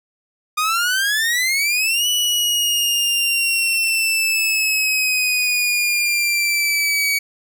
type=exponential two-way sweep; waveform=sawtooth; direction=up then down; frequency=1218 to 2960 to 2257 Hz; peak=-13 dBFS; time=0.57-7.19 s; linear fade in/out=10 ms; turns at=2.07 s; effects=none